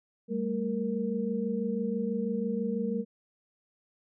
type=tone cluster; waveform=sine; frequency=197.5 / 223.6 / 466 Hz; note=G3 / A3 / A#4; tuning=+13 / +28 / -1 cents; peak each=-32 / -32 / -33 dBFS; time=0.28-3.05 s; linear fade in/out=50 ms; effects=none